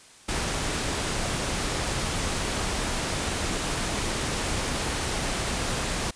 pink noise, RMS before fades -28 dBFS, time 0.28-6.11 s, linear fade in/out 10 ms, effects white hiss -51 dBFS RMS until 6.15 s + resampled to 22050 Hz

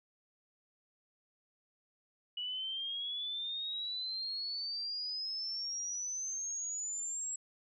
sine exponential sweep, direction up, 2928 to 7700 Hz, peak -36 dBFS, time 2.37-7.36 s, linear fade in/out 5 ms, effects none

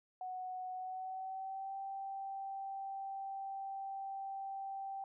sine tone with pitch glide, 740 to 780.8 Hz, F#5 to G5, 0 to -7 cents, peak -40 dBFS, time 0.21-5.04 s, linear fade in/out 2 ms, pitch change +93 cents, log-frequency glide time 0.73-1.76 s, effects none

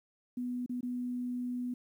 sine tone with dropouts, 246.9 Hz, B3, in tune, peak -33 dBFS, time 0.37-1.74 s, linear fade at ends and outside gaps 5 ms, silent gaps 0.662-0.694 / 0.809-0.829 s, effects 11-bit

